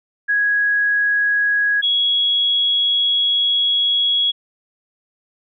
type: tone pair in turn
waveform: sine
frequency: 1661.2 / 3334 Hz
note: G#6 / G#7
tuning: 0 / +6 cents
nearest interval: octave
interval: 1206 cents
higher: second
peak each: -14 dBFS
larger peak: neither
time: 0.28-1.82 / 1.82-4.32 s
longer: second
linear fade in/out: 20 ms
effects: none

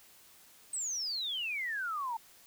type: exponential sweep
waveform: sine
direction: down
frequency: 8360 to 882 Hz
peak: -33 dBFS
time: 0.73-2.17 s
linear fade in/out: 5 ms
effects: white hiss -59 dBFS RMS until 2.46 s

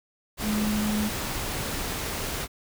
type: tone in noise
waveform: sine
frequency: 211.7 Hz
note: G#3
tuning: 33 cents sharp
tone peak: -24 dBFS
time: 0.42-1.11 s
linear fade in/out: 50 ms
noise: pink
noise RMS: -31 dBFS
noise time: 0.37-2.48 s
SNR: +4 dB
effects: none

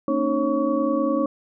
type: tone cluster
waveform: sine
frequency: 229.1 / 274.9 / 305 / 547 / 1127 Hz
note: A#3 / C#4 / D#4 / C#5 / C#6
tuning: -30 / -14 / -34 / -23 / +28 cents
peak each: -28 / -25 / -24 / -24 / -29 dBFS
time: 0.08-1.26 s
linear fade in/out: 2 ms
effects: none

